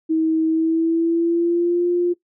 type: tone with pitch glide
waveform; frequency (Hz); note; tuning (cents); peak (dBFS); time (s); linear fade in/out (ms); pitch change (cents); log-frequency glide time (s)
sine; 320 to 351; D#4 to F4; +49 to +9; -15; 0.09-2.14; 20; +160; 0.47-1.87
effects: noise-tail reverb RT60 0.1 s tail -18 dB re dry